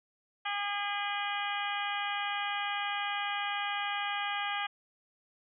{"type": "harmonic tone with a mistuned harmonic", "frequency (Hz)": 406.6, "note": "G#4", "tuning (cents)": -37, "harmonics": [2, 3, 4, 5, 6, 7, 8], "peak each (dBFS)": [-36, -38, -39, -40, -41, -41, -42], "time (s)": [0.45, 4.67], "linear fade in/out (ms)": 10, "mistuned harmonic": 7, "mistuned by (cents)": 53, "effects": []}